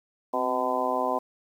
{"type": "harmonic tone with a mistuned harmonic", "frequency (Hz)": 126.5, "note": "B2", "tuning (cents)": 42, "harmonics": [2, 3, 4, 5, 6, 7, 8], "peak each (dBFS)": [-34, -35, -32, -30, -31, -33, -29], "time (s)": [0.33, 1.19], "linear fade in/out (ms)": 10, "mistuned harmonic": 2, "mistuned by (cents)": 50, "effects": ["9-bit"]}